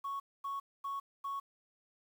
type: tone bursts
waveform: sine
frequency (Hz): 1108.7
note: C#6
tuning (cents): 0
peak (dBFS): -34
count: 4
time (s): 0.04-1.4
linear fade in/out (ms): 10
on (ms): 160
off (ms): 240
effects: tanh soft clip ceiling -34 dBFS + 10-bit